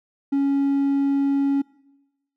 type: tone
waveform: triangle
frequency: 278 Hz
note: C#4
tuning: 5 cents sharp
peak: -15 dBFS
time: 0.32-1.62 s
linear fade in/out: 10 ms
effects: noise-tail reverb RT60 1.0 s tail -24 dB re dry + tanh soft clip ceiling -11 dBFS